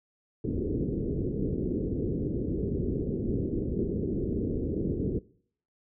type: low-pass noise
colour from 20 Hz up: white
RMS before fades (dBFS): -30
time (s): 0.44-5.19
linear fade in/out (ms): 5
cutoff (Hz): 430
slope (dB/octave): 48
effects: noise-tail reverb RT60 0.6 s tail -22 dB re dry

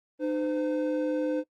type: tone pair together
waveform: triangle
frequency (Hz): 304.2 / 511.6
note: D#4 / C5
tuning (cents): -39 / -39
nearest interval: major sixth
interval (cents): 900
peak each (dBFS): -26 / -27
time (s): 0.19-1.44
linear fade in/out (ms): 50
effects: noise-tail reverb RT60 0.1 s tail -23 dB re dry + Opus 24 kbps

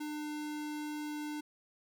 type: tone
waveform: square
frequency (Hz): 300.1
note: D4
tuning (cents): +38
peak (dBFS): -38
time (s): 0-1.41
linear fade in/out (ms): 10
effects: none

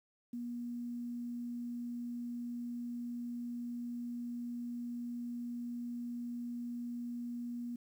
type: tone with quantisation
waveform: sine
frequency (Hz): 239.9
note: A#3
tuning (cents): +50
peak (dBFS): -38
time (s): 0.33-7.76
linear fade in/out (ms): 5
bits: 11
effects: none

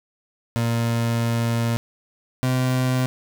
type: tone pair in turn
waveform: 30% pulse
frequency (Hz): 116.54 / 128.08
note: A#2 / C3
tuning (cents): 0 / -37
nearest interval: major second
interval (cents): 163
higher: second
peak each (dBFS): -17 / -16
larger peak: second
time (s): 0.56-1.77 / 2.43-3.06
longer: first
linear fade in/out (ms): 0
effects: none

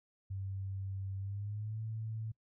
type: tone with pitch glide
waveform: sine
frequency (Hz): 96.8 to 110.55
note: G2 to A2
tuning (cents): -21 to +9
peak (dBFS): -37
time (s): 0.3-2.32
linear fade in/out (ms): 10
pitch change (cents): +230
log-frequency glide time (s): 1.18-1.81
effects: noise-tail reverb RT60 0.1 s tail -25 dB re dry

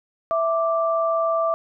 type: tone pair together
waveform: sine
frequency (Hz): 659 / 1174.2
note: E5 / D6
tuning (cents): -1 / -1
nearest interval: minor seventh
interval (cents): 1000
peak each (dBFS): -20 / -23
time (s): 0.31-1.54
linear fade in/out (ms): 0
effects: none

